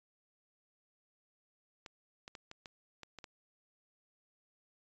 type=clicks; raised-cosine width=0.2 ms; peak=-30 dBFS; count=8; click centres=1.862 / 2.279 / 2.352 / 2.514 / 2.658 / 3.033 / 3.187 / 3.242 s; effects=resampled to 16000 Hz